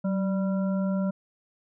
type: harmonic tone with a mistuned harmonic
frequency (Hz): 196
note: G3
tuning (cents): 0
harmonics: 1 / 3 / 5 / 7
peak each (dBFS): -24 / -33 / -44 / -43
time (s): 0.04-1.11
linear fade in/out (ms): 10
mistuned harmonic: 1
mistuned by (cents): -53
effects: none